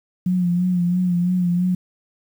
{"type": "tone with vibrato", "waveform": "sine", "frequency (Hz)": 178.4, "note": "F3", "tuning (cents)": 37, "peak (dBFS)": -16, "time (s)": [0.26, 1.75], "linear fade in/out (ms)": 5, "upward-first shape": "sine", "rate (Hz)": 3, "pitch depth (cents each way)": 43, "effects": ["8-bit"]}